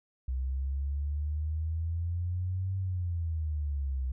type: exponential two-way sweep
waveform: sine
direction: up then down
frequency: 63.5 to 95.9 to 63.5 Hz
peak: -29 dBFS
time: 0.28-4.12 s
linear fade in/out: 5 ms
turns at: 2.77 s
effects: none